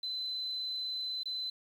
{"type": "tone with dropouts", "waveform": "sine", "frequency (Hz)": 4036, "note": "B7", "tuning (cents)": 37, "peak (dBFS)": -34, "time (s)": [0.03, 1.5], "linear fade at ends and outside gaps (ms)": 5, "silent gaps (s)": [1.234, 1.256], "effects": ["10-bit"]}